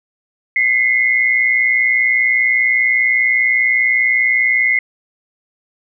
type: tone pair together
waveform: sine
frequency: 2025 / 2145 Hz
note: B6 / C7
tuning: +43 / +42 cents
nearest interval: minor second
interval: 99 cents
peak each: -14 dBFS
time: 0.56-4.79 s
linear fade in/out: 2 ms
effects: none

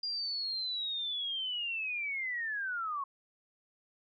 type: linear sweep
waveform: sine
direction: down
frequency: 4829 to 1075 Hz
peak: -33 dBFS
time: 0.03-3.04 s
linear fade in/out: 5 ms
effects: none

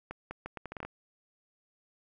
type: accelerating click train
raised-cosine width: 0.5 ms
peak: -24 dBFS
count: 10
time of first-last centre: 0.11-0.85 s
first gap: 200 ms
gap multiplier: 0.75
effects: none

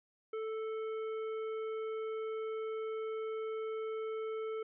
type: tone with tanh clipping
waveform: sine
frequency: 440 Hz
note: A4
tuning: in tune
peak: -38 dBFS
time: 0.33-4.63 s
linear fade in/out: 5 ms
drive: 12 dB
effects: resampled to 8000 Hz

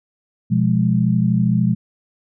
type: chord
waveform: sine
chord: F diminished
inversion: second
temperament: equal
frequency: 123.47 / 174.61 / 207.7 Hz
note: Cb3 / F3 / Ab3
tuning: 0 / 0 / 0 cents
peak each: -18 dBFS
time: 0.5-1.75 s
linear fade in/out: 20 ms
effects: none

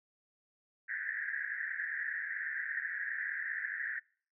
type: band-pass noise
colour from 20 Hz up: white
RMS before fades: -38 dBFS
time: 0.88-4 s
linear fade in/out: 20 ms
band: 1600 to 1900 Hz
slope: 96 dB/octave
effects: noise-tail reverb RT60 0.5 s tail -26 dB re dry

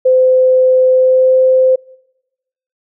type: tone with pitch glide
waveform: sine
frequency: 514 to 517.9 Hz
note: C5 to C5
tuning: -31 to -18 cents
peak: -6 dBFS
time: 0.05-1.76 s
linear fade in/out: 10 ms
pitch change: +13 cents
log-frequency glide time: 0.91-1.37 s
effects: noise-tail reverb RT60 1.0 s tail -26 dB re dry

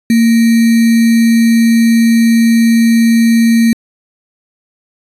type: tone with sample-and-hold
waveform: sine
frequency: 229.3 Hz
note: A#3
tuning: 28 cents flat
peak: -5 dBFS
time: 0.1-3.73 s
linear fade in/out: 2 ms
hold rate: 2100 Hz
effects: resampled to 32000 Hz

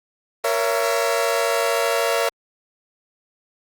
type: chord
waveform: sawtooth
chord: A# diminished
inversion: none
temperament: just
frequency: 466.2 / 559.4 / 671.3 Hz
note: A#4 / C#5 / E5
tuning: 0 / +16 / +31 cents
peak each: -19 dBFS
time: 0.44-2.29 s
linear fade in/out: 5 ms
effects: Opus 24 kbps

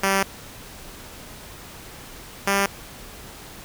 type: tone pair in turn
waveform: 5% pulse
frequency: 194.6 / 198.12 Hz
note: G3 / G3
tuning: -12 / +19 cents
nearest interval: unison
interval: 31 cents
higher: second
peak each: -7 dBFS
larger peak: neither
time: 0.03-0.23 / 2.47-2.66 s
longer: first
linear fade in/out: 2 ms
effects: pink hiss -41 dBFS RMS until 3.64 s

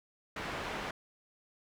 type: low-pass noise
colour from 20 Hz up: white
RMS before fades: -39 dBFS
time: 0.36-0.91 s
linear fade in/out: 5 ms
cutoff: 1800 Hz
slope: 12 dB/octave
effects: none

